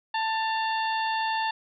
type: harmonic tone with a mistuned harmonic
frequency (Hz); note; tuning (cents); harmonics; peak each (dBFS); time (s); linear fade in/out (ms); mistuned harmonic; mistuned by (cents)
886; A5; +12; 1 / 2 / 3 / 4 / 5; -26 / -32 / -36 / -38 / -40; 0.14-1.51; 5; 3; +63
effects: none